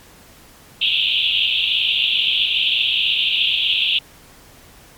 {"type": "band-pass noise", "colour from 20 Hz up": "white", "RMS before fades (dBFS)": -18, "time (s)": [0.81, 3.99], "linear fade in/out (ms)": 5, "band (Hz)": [2600, 3600], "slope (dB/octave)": 96, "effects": ["pink hiss -46 dBFS RMS until 4.97 s", "MP3 96 kbps"]}